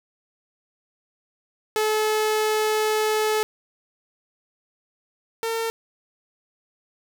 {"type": "tone pair in turn", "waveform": "sawtooth", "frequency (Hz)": [430.8, 453.8], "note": ["A4", "A#4"], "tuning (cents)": [-37, -47], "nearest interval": "minor second", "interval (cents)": 90, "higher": "second", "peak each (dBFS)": [-16, -20], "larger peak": "first", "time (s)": [[1.76, 3.43], [5.43, 5.7]], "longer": "first", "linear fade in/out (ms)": 0, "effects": []}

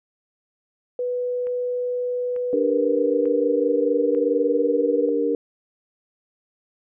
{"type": "tone with pitch glide", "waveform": "sine", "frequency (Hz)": [493.9, 486.8], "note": ["B4", "B4"], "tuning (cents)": [0, -25], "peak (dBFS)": -22, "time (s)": [0.99, 5.09], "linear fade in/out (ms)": 2, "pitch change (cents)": -25, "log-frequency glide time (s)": [3, 4.5]}
{"type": "click train", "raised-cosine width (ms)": 0.5, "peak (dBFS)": -30, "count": 4, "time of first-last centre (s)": [1.47, 4.149], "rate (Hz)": 1.12}
{"type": "chord", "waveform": "sine", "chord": "G minor", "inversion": "second", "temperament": "equal", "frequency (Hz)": [293.7, 392, 466.2], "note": ["D4", "G4", "Bb4"], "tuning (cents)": [0, 0, 0], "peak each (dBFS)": [-24, -27, -21], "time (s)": [2.53, 5.35], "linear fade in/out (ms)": 2}
{"effects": []}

